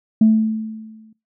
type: tone with exponential decay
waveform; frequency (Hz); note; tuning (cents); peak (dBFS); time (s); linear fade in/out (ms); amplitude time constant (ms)
sine; 219.3; A3; -6; -6; 0.21-1.13; 5; 200
effects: noise-tail reverb RT60 0.2 s tail -20 dB re dry + tanh soft clip ceiling -4 dBFS